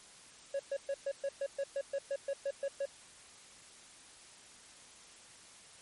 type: tone bursts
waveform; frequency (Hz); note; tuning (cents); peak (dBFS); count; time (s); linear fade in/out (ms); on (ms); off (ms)
triangle; 554.4; C#5; 0; -30; 14; 0.54-2.856; 5; 54; 120
effects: white hiss -56 dBFS RMS until 5.81 s + MP3 48 kbps